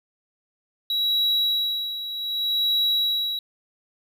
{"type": "tone with tremolo", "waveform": "triangle", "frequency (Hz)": 3885, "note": "B7", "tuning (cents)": -29, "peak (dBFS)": -17, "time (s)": [0.9, 3.39], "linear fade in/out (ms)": 2, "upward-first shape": "sine", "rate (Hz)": 0.65, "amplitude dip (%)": 70, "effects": []}